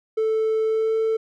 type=tone with pitch glide; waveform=triangle; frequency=440 to 444.3 Hz; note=A4 to A4; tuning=0 to +17 cents; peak=-16 dBFS; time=0.17-1.17 s; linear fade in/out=10 ms; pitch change=+17 cents; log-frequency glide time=0.65-0.95 s; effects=tanh soft clip ceiling -13 dBFS